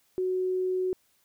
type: tone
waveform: sine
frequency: 370 Hz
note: F#4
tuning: in tune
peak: -25 dBFS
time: 0.18-0.93 s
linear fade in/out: 0 ms
effects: white hiss -68 dBFS RMS until 1.24 s